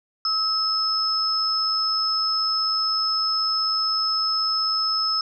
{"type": "tone pair together", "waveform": "sine", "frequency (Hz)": [1292, 5199], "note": ["E6", "E8"], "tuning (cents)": [-35, -25], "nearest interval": "2 octaves", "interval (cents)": 2410, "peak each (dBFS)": [-26, -21], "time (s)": [0.25, 5.21], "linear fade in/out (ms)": 2, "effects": []}